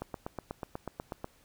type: click train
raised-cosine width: 1 ms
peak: -22 dBFS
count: 11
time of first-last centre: 0.02-1.244 s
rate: 8.17 Hz
effects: pink hiss -64 dBFS RMS until 1.44 s